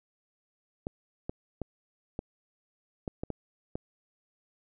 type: clicks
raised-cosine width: 2 ms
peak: -20 dBFS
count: 8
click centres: 0.869 / 1.295 / 1.617 / 2.191 / 3.078 / 3.235 / 3.303 / 3.755 s
effects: none